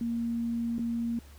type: tone with dropouts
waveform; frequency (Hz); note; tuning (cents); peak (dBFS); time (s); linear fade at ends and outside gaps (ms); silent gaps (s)
sine; 233.1; A#3; 0; -28; 0.01-1.19; 2; 0.783-0.792
effects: added 71 Hz sine -49 dBFS peak until 1.38 s + pink hiss -57 dBFS RMS until 1.38 s